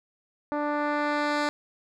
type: tone with low-pass filter sweep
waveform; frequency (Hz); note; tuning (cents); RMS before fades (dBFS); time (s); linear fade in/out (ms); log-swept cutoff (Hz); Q
10% pulse; 294.6; D4; +6; -27; 0.52-1.49; 0; 950 to 6000; 0.73
effects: none